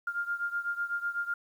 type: beating tone pair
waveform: sine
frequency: 1400 / 1408 Hz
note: F6 / F6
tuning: +4 / +14 cents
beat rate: 8 Hz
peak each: -32 / -35 dBFS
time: 0.07-1.34 s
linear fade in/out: 5 ms
effects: 10-bit